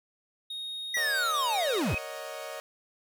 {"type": "tone", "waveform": "triangle", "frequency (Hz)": 3729, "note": "A#7", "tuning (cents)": 0, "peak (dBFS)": -33, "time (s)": [0.5, 1.8], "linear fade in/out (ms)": 5}
{"type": "linear sweep", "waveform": "square", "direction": "down", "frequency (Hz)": [1983, 55.3], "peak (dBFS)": -27, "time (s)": [0.94, 1.95], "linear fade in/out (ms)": 5}
{"type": "chord", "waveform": "sawtooth", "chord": "D# minor seventh", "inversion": "second", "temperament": "equal", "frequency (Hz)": [466.2, 554.4, 622.3, 740], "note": ["A#4", "C#5", "D#5", "F#5"], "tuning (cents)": [0, 0, 0, 0], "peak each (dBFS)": [-42, -38, -36, -42], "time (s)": [0.97, 2.6], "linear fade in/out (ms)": 0}
{"type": "tone with exponential growth", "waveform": "sine", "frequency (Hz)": 2527, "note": "D#7", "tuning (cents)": 26, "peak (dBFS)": -27, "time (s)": [1.69, 1.98], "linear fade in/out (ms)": 1, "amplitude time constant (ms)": 61}
{"effects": []}